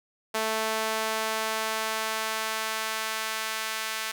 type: tone with high-pass filter sweep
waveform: sawtooth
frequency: 220 Hz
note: A3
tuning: in tune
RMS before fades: -30 dBFS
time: 0.34-4.12 s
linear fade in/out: 10 ms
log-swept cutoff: 600 to 1600 Hz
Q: 0.83
effects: none